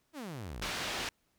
sawtooth exponential sweep, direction down, 334.9 to 34.09 Hz, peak -36 dBFS, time 0.13-0.71 s, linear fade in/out 50 ms
white low-pass noise, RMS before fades -37 dBFS, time 0.62-1.09 s, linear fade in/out 2 ms, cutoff 3800 Hz, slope 12 dB/octave
effects pink hiss -75 dBFS RMS until 1.38 s

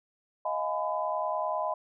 sine chord, F half-diminished seventh, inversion third, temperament just, 628.6 / 698.5 / 838.1 / 1005.8 Hz, Eb5 / F5 / Ab5 / Cb6, +18 / 0 / +16 / +31 cents, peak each -32 / -35 / -36 / -32 dBFS, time 0.45-1.74 s, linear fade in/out 5 ms, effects none

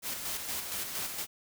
white noise with tremolo, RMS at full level -35 dBFS, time 0.02-1.27 s, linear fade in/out 50 ms, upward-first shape square, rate 4.3 Hz, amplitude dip 40%, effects none

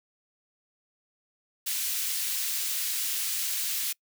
white high-pass noise, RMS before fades -30 dBFS, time 1.66-3.93 s, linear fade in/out 10 ms, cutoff 2400 Hz, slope 12 dB/octave, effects noise-tail reverb RT60 0.1 s tail -25 dB re dry

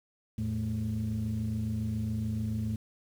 sine tone cluster, 83.2 / 110.3 / 218 Hz, E2 / A2 / A3, +17 / +5 / -16 cents, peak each -36 / -31 / -32 dBFS, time 0.38-2.76 s, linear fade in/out 5 ms, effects tanh soft clip ceiling -24 dBFS + 9-bit

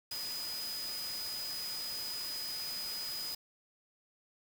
sine tone in noise, 4977 Hz, D#8, in tune, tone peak -38 dBFS, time 0.11-3.35 s, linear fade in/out 5 ms, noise white, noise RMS -44 dBFS, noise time 0.11-3.35 s, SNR +3 dB, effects none

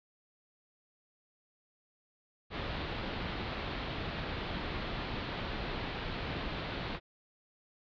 pink low-pass noise, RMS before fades -38 dBFS, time 2.5-7 s, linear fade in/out 50 ms, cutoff 4200 Hz, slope 48 dB/octave, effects none

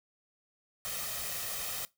white noise with comb filter, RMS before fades -37 dBFS, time 0.85-1.85 s, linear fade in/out 0 ms, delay 1.6 ms, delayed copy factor +0.6, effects noise-tail reverb RT60 0.2 s tail -20 dB re dry

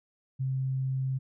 sine tone, 132.2 Hz, C3, 18 cents sharp, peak -27 dBFS, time 0.39-1.19 s, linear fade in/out 20 ms, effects none

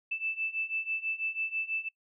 sine beating tone pair, 2637 / 2643.1 Hz, E7 / E7, 0 / +4 cents, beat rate 6.1 Hz, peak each -35 / -33 dBFS, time 0.11-1.89 s, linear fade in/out 10 ms, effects noise-tail reverb RT60 0.1 s tail -23 dB re dry

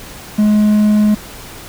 triangle tone, 210.9 Hz, G#3, 27 cents sharp, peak -6 dBFS, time 0.38-1.15 s, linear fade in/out 10 ms, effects pink hiss -33 dBFS RMS until 1.68 s

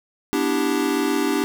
square chord, E minor seventh, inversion second, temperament equal, 246.9 / 293.7 / 329.6 / 392 Hz, B3 / D4 / E4 / G4, 0 / 0 / 0 / 0 cents, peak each -28 / -23 / -28 / -25 dBFS, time 0.33-1.44 s, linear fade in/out 0 ms, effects none

